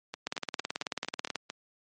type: two click trains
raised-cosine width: 0.2 ms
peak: -14 / -19 dBFS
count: 21 / 7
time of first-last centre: 0.27-1.357 / 0.14-1.501 s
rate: 18.4 / 4.41 Hz
effects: high-pass 200 Hz 12 dB/octave + MP3 48 kbps